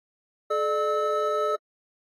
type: tone cluster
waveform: triangle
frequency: 428.6 / 601 / 1297 Hz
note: A4 / D5 / E6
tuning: -45 / +40 / -28 cents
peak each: -25 dBFS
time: 0.5-1.56 s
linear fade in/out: 10 ms
effects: AAC 48 kbps